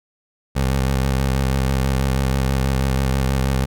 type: tone with vibrato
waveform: 20% pulse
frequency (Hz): 66.4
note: C2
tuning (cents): +26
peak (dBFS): -12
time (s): 0.55-3.66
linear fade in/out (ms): 20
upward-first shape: square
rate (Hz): 6.2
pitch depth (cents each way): 35
effects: none